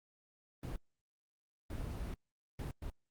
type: noise bursts at uneven times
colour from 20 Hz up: brown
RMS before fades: -41 dBFS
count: 4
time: 0.63-0.76 / 1.7-2.14 / 2.59-2.71 / 2.82-2.9 s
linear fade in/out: 2 ms
effects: Opus 24 kbps